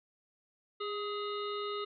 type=harmonic tone with a mistuned harmonic; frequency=410.2 Hz; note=G#4; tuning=21 cents flat; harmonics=1 / 3 / 5 / 7 / 9 / 10; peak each=-37 / -39 / -50 / -47 / -45 / -52 dBFS; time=0.8-1.85 s; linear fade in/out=10 ms; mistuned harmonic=3; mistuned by=+41 cents; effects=none